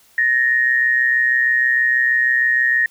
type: tone pair together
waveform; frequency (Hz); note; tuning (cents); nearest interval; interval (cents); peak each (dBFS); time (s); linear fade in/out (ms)
sine; 1738.4 / 1864.7; A6 / A#6; -21 / 0; minor second; 121; -20 / -14; 0.18-2.86; 2
effects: white hiss -53 dBFS RMS until 2.9 s